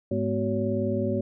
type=tone cluster; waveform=sine; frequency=104.3 / 209.9 / 249.3 / 374.9 / 562 Hz; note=G#2 / G#3 / B3 / F#4 / C#5; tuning=+8 / +19 / +16 / +23 / +24 cents; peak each=-30 dBFS; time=0.11-1.21 s; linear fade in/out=5 ms; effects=none